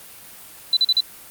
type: tone bursts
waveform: sine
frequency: 4000 Hz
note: B7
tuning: 21 cents sharp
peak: -13 dBFS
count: 4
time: 0.73-1.005 s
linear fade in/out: 2 ms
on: 38 ms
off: 41 ms
effects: white hiss -42 dBFS RMS until 1.3 s + Opus 32 kbps